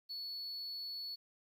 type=tone; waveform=sine; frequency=4414 Hz; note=C#8; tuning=8 cents flat; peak=-38 dBFS; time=0.09-1.16 s; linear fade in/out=20 ms; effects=tanh soft clip ceiling -40 dBFS + 11-bit